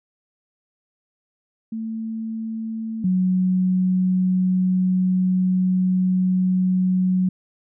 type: tone pair in turn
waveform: sine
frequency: 222.9 / 184.59 Hz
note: A3 / F#3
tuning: +23 / -4 cents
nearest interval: minor third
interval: 327 cents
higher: first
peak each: -25 / -16 dBFS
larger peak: second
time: 1.72-3.04 / 3.04-7.29 s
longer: second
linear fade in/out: 5 ms
effects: none